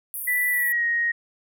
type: band-pass noise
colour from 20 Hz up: white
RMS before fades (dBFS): -32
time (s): 0.14-0.72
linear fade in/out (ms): 0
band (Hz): 9700 to 16000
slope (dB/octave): 96
type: tone with pitch glide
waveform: sine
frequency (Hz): 1975.5 to 1875.4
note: B6 to A#6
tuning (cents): 0 to +10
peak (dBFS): -20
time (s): 0.27-1.12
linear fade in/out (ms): 10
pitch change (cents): -90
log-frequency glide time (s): 0.5-0.85
effects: none